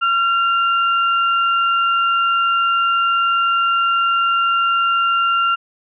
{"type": "tone pair together", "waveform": "sine", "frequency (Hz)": [1369.8, 2794], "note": ["F6", "F7"], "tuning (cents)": [-34, 0], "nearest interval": "octave", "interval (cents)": 1234, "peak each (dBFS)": [-14, -22], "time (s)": [0.01, 5.56], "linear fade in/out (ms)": 20, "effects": []}